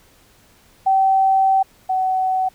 sine tone pair in turn, 770 / 752 Hz, G5 / F#5, -31 / +28 cents, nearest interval unison, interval 41 cents, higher first, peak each -12 / -16 dBFS, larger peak first, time 0.86-1.63 / 1.89-2.49 s, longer first, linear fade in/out 10 ms, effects pink hiss -53 dBFS RMS until 2.54 s

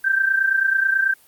sine tone pair together, 1564 / 1593.2 Hz, G6 / G6, -4 / +28 cents, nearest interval unison, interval 32 cents, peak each -17 / -22 dBFS, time 0.04-1.14 s, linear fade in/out 10 ms, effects white hiss -53 dBFS RMS until 1.27 s + Opus 32 kbps

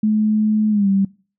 sine tone with pitch glide, 214.4 to 195.47 Hz, A3 to G3, -45 to -5 cents, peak -13 dBFS, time 0.03-1.05 s, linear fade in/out 5 ms, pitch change -160 cents, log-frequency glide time 0.7-0.88 s, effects noise-tail reverb RT60 0.4 s tail -24 dB re dry

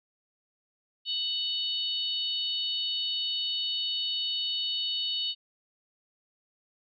sine tone cluster, 2976 / 3720 / 4401 Hz, F#7 / A#7 / C#8, +9 / -4 / -13 cents, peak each -31 / -33 / -35 dBFS, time 1.05-5.35 s, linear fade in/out 50 ms, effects none

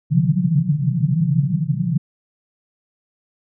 pink band-pass noise, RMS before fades -18 dBFS, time 0.1-1.98 s, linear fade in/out 10 ms, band 130 to 180 Hz, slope 96 dB/octave, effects none

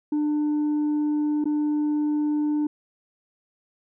sine tone with dropouts, 298.6 Hz, D4, 29 cents sharp, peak -18 dBFS, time 0.12-2.67 s, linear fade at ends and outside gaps 5 ms, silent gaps 1.442-1.455 s, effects tanh soft clip ceiling -20 dBFS

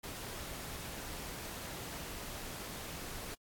pink noise, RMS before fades -44 dBFS, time 0.03-3.35 s, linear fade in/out 10 ms, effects AAC 64 kbps

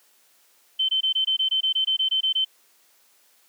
sine tone bursts, 3082 Hz, G7, 30 cents flat, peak -19 dBFS, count 14, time 0.79-2.449 s, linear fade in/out 10 ms, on 99 ms, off 21 ms, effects white hiss -60 dBFS RMS until 3.48 s + high-pass 300 Hz 12 dB/octave

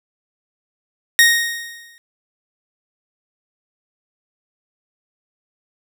sawtooth tone with exponential decay, 1864.7 Hz, A#6, in tune, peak -3 dBFS, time 1.19-1.98 s, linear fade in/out 0 ms, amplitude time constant 170 ms, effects none

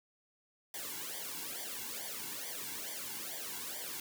white noise with flanger, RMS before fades -42 dBFS, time 0.74-4 s, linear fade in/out 2 ms, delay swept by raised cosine 0.74 to 1.65 ms, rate 2.3 Hz, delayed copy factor -1, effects none

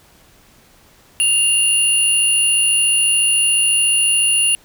sine tone pair together, 2794 / 9957 Hz, F7 / D#9, 0 / 0 cents, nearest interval octave + minor seventh, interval 2200 cents, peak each -13 dBFS, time 1.2-4.55 s, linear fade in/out 0 ms, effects tanh soft clip ceiling -9 dBFS + pink hiss -50 dBFS RMS until 4.64 s

